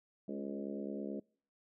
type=harmonic tone with a mistuned harmonic; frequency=69.3 Hz; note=C#2; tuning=in tune; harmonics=3 / 4 / 5 / 6 / 7 / 8 / 9; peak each=-42 / -44 / -46 / -48 / -49 / -50 / -51 dBFS; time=0.28-1.2 s; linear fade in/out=5 ms; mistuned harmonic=5; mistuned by=+25 cents; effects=noise-tail reverb RT60 0.5 s tail -26 dB re dry